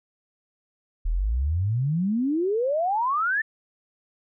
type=exponential sweep; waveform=sine; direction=up; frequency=36.95 to 1818 Hz; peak=-21 dBFS; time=1.05-3.42 s; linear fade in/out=10 ms; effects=none